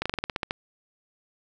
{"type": "slowing click train", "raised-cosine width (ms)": 0.3, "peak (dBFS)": -11, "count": 10, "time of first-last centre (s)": [0.02, 0.509], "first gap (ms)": 36, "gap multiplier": 1.1, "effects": []}